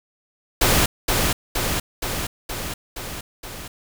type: noise with echo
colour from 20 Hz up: pink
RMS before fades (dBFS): -17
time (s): 0.61-0.86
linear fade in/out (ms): 5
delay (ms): 470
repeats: 6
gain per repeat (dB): -3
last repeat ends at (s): 3.68
effects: none